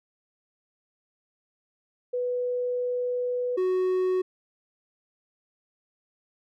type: tone pair in turn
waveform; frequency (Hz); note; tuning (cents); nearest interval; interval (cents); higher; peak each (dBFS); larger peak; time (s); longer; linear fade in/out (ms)
sine / triangle; 493.9 / 370; B4 / F#4; 0 / 0; perfect fourth; 500; first; -25 / -20; second; 2.13-3.57 / 3.57-4.22; first; 10
effects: none